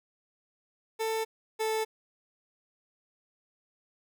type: tone pair in turn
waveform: 30% pulse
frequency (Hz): 444.4 / 439.3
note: A4 / A4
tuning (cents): +17 / -3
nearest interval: unison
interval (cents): 20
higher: first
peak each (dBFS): -26 / -25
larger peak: second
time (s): 0.99-1.25 / 1.59-1.85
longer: neither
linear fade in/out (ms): 20
effects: none